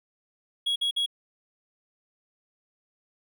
triangle tone bursts, 3322 Hz, G#7, in tune, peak -22 dBFS, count 3, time 0.66-1.062 s, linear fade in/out 10 ms, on 100 ms, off 51 ms, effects none

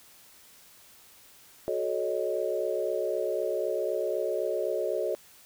sine chord, D# half-diminished seventh, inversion first, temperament equal with one note detuned, 370 / 433.9 / 554.4 / 622.3 Hz, F#4 / A4 / C#5 / D#5, 0 / -24 / 0 / 0 cents, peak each -33 / -32 / -32 / -32 dBFS, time 1.68-5.15 s, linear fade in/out 0 ms, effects white hiss -55 dBFS RMS until 5.45 s

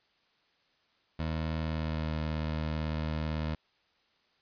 20% pulse tone with pitch glide, 79.8 to 77.98 Hz, D#2 to D#2, +44 to +4 cents, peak -26 dBFS, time 1.19-3.55 s, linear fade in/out 5 ms, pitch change -40 cents, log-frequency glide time 1.59-2.18 s, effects white hiss -70 dBFS RMS until 4.41 s + resampled to 11025 Hz

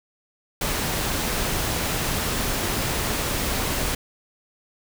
pink noise, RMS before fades -25 dBFS, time 0.61-3.95 s, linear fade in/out 5 ms, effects none

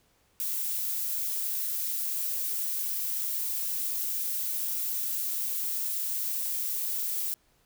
violet noise, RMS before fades -31 dBFS, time 0.4-7.34 s, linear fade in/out 0 ms, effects pink hiss -67 dBFS RMS until 7.65 s

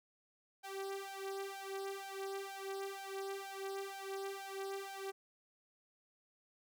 sawtooth tone with flanger, 390.8 Hz, G4, 5 cents flat, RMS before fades -44 dBFS, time 0.63-5.12 s, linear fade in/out 20 ms, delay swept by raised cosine 1.3 to 2.8 ms, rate 2.1 Hz, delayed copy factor +0.9, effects none

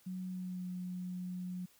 sine tone with pitch glide, 184.6 to 181.22 Hz, F#3 to F#3, -4 to -36 cents, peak -38 dBFS, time 0.06-1.66 s, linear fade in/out 10 ms, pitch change -32 cents, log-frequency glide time 0.26-0.68 s, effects white hiss -66 dBFS RMS until 1.79 s

